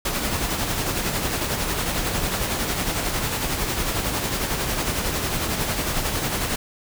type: noise with tremolo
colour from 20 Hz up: pink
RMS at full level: -23 dBFS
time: 0.05-6.56 s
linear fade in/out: 5 ms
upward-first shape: sine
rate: 11 Hz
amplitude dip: 40%
effects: none